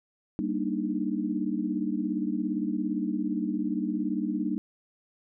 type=chord; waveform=sine; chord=Eb major seventh; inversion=first; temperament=equal; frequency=196 / 233.1 / 293.7 / 311.1 Hz; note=G3 / Bb3 / D4 / Eb4; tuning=0 / 0 / 0 / 0 cents; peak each=-32 dBFS; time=0.39-4.58 s; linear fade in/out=0 ms; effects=none